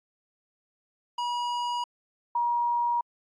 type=tone pair in turn; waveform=square / sine; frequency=965 / 952.8 Hz; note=B5 / A#5; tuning=-40 / +38 cents; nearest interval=unison; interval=22 cents; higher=first; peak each=-28 / -23 dBFS; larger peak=second; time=1.18-1.84 / 2.35-3.01 s; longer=neither; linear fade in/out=5 ms; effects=low-pass 5000 Hz 12 dB/octave + AAC 64 kbps